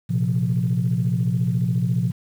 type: chord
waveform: sine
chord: Bb suspended second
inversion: none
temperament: equal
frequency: 116.54 / 130.81 / 174.61 Hz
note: Bb2 / C3 / F3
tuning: 0 / 0 / 0 cents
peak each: -22 dBFS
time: 0.09-2.12 s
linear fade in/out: 20 ms
effects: tanh soft clip ceiling -11 dBFS + 8-bit